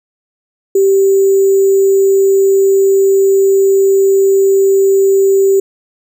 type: tone with sample-and-hold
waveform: sine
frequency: 389.4 Hz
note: G4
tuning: 12 cents flat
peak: -6 dBFS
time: 0.75-5.6 s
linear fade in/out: 5 ms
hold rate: 7350 Hz
effects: none